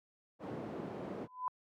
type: band-pass noise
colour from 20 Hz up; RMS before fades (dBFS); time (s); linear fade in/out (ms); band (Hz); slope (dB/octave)
white; -43; 0.39-1.28; 50; 130 to 450; 12
type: tone with exponential growth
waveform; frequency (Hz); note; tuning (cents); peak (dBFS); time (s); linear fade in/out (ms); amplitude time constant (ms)
sine; 1005; B5; +30; -30; 1.23-1.48; 1; 54
effects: high-pass 80 Hz 12 dB/octave